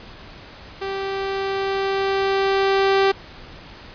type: tone with level ramp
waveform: sawtooth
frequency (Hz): 390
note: G4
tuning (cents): -9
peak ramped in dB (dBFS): -21 to -10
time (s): 0.81-3.12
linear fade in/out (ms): 10
effects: pink hiss -41 dBFS RMS until 3.94 s + resampled to 11025 Hz